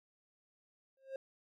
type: tone with exponential growth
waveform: triangle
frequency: 535 Hz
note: C5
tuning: 38 cents sharp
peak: -34 dBFS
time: 0.97-1.16 s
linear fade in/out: 2 ms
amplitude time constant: 40 ms
effects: none